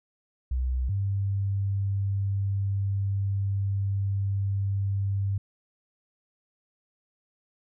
sine tone pair in turn, 63.4 / 98.74 Hz, B1 / G2, +46 / +13 cents, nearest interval minor sixth, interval 767 cents, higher second, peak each -24 dBFS, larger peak neither, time 0.51-0.89 / 0.89-5.38 s, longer second, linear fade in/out 5 ms, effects none

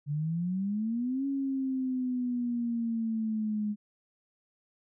sine exponential two-way sweep, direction up then down, 142.2 to 277.2 to 207.6 Hz, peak -28 dBFS, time 0.06-3.76 s, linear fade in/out 50 ms, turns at 1.26 s, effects none

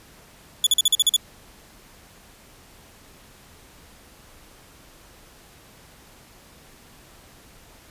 sawtooth tone bursts, 3441 Hz, A7, 39 cents flat, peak -11 dBFS, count 8, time 0.64-1.164 s, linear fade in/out 2 ms, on 27 ms, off 44 ms, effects pink hiss -50 dBFS RMS until 7.9 s + resampled to 32000 Hz

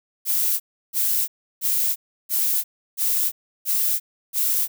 violet noise bursts, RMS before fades -21 dBFS, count 7, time 0.25-4.68 s, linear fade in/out 50 ms, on 350 ms, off 330 ms, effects none

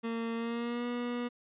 30% pulse tone with pitch glide, 229.3 to 242.2 Hz, A#3 to B3, -28 to -34 cents, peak -30 dBFS, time 0.03-1.29 s, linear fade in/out 20 ms, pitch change +94 cents, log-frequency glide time 0.35-0.86 s, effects resampled to 8000 Hz

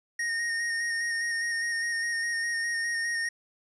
square tone with vibrato, 1854 Hz, A#6, 10 cents flat, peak -28 dBFS, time 0.19-3.29 s, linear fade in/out 5 ms, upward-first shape square, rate 4.9 Hz, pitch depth 17 cents each way, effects resampled to 22050 Hz + 10-bit

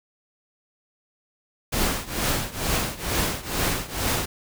pink noise with tremolo, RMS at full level -22 dBFS, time 1.72-4.26 s, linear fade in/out 10 ms, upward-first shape triangle, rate 2.2 Hz, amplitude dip 90%, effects none

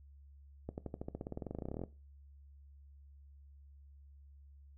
accelerating click train, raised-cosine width 2 ms, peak -27 dBFS, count 25, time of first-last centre 0.69-1.837 s, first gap 89 ms, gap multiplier 0.94, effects noise-tail reverb RT60 0.3 s tail -18 dB re dry + added 70 Hz sine -55 dBFS peak until 4.77 s

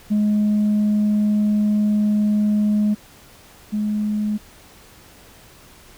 sine tone pair in turn, 209.8 / 210.8 Hz, G#3 / G#3, +18 / +26 cents, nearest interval unison, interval 8 cents, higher second, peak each -13 / -18 dBFS, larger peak first, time 0.1-2.95 / 3.72-4.38 s, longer first, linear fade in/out 20 ms, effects tanh soft clip ceiling -13 dBFS + pink hiss -47 dBFS RMS until 5.97 s

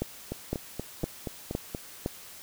two click trains, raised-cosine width 2 ms, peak -15 / -19 dBFS, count 5 / 7, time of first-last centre 0.02-2.061 / 0.32-1.749 s, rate 1.96 / 4.2 Hz, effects white hiss -47 dBFS RMS until 2.42 s

